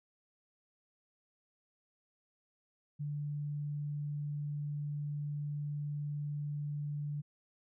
sine tone, 146.6 Hz, D3, 3 cents flat, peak -35 dBFS, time 2.99-7.22 s, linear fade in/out 20 ms, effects none

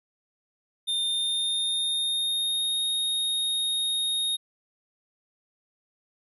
square tone with pitch glide, 3623 to 3723 Hz, A7 to A#7, +50 to -3 cents, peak -25 dBFS, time 0.87-4.37 s, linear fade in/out 20 ms, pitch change +47 cents, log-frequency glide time 1.04-2.82 s, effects none

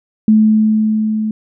sine tone with level ramp, 216.5 Hz, A3, 28 cents flat, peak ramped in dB -5 to -15 dBFS, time 0.28-1.31 s, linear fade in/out 2 ms, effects none

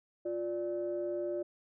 sine tone pair together, 351.7 / 587.3 Hz, F4 / D5, +12 / 0 cents, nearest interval major sixth, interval 888 cents, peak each -34 / -35 dBFS, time 0.25-1.43 s, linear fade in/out 10 ms, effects tanh soft clip ceiling -26 dBFS

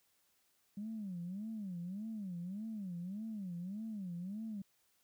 sine tone with vibrato, 196 Hz, G3, in tune, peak -39 dBFS, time 0.77-4.62 s, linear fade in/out 5 ms, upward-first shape sine, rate 1.7 Hz, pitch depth 230 cents each way, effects tanh soft clip ceiling -35 dBFS + white hiss -75 dBFS RMS until 5.03 s

